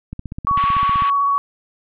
click train, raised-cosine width 5 ms, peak -16 dBFS, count 15, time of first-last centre 0.13-1.022 s, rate 15.7 Hz
sine tone with vibrato, 1124 Hz, C#6, 24 cents sharp, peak -14 dBFS, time 0.47-1.38 s, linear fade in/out 0 ms, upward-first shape sine, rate 15 Hz, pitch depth 11 cents each way
white band-pass noise, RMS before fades -31 dBFS, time 0.57-1.1 s, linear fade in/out 2 ms, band 860 to 3200 Hz, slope 48 dB/octave
effects none

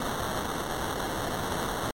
white noise with sample-and-hold, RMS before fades -31 dBFS, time 0-1.91 s, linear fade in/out 2 ms, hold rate 2450 Hz, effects MP3 64 kbps

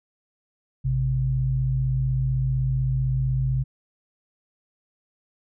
sine tone pair together, 55 / 130.81 Hz, A1 / C3, 0 / 0 cents, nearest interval octave + minor third, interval 1500 cents, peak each -27 / -21 dBFS, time 0.84-3.64 s, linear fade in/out 20 ms, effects none

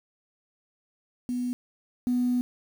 sine tone pair in turn, 246.9 / 246.9 Hz, B3 / B3, 0 / 0 cents, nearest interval unison, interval 0 cents, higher neither, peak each -26 / -21 dBFS, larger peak second, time 1.29-1.53 / 2.07-2.41 s, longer second, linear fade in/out 0 ms, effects tanh soft clip ceiling -18 dBFS + 8-bit

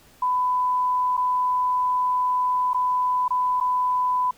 sine tone with dropouts, 1000 Hz, B5, 21 cents sharp, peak -19 dBFS, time 0.22-4.31 s, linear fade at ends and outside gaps 5 ms, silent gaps 1.169-1.175 / 2.734-2.744 / 3.281-3.305 / 3.602-3.609 s, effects pink hiss -54 dBFS RMS until 4.37 s

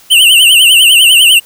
square tone with vibrato, 2900 Hz, F#7, 35 cents flat, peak -3 dBFS, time 0.1-1.4 s, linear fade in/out 20 ms, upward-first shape triangle, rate 10 Hz, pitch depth 150 cents each way, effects white hiss -41 dBFS RMS until 1.45 s

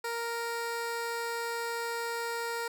15% pulse tone, 466.2 Hz, A#4, in tune, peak -26 dBFS, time 0.04-2.68 s, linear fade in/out 5 ms, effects none

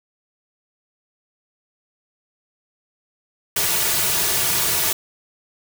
white noise with comb filter, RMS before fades -20 dBFS, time 3.56-4.93 s, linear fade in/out 5 ms, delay 3.8 ms, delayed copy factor -0.8, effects none

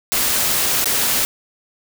white noise with dropouts, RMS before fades -18 dBFS, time 0.12-1.25 s, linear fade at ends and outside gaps 0 ms, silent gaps 0.843-0.857 s, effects none

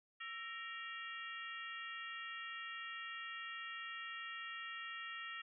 harmonic tone with a mistuned harmonic, 466.2 Hz, A#4, in tune, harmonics 3 / 4 / 5 / 6 / 7, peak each -50 / -48 / -54 / -51 / -55 dBFS, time 0.2-5.42 s, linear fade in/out 10 ms, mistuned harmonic 3, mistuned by -89 cents, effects none

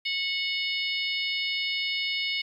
harmonic tone, 732 Hz, F#5, 19 cents flat, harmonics 3 / 4 / 5 / 6 / 7, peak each -30 / -32 / -34 / -36 / -37 dBFS, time 0.05-2.42 s, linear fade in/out 10 ms, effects 10-bit

